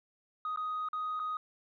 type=tone with dropouts; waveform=sine; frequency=1249 Hz; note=D#6; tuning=6 cents sharp; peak=-31 dBFS; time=0.45-1.37 s; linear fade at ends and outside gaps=2 ms; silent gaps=0.561-0.573 / 0.887-0.931 / 1.194-1.198 s; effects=tanh soft clip ceiling -30 dBFS